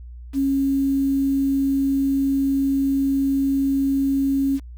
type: tone with quantisation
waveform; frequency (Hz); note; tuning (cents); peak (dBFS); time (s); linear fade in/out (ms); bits
sine; 273.7; C#4; -22; -17; 0.33-4.6; 50; 7
effects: added 60 Hz sine -35 dBFS peak until 4.77 s